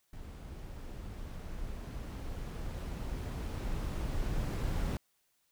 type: noise with level ramp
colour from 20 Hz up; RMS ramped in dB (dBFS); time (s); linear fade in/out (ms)
brown; -46 to -32; 0.13-4.97; 2
effects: white hiss -75 dBFS RMS until 5.51 s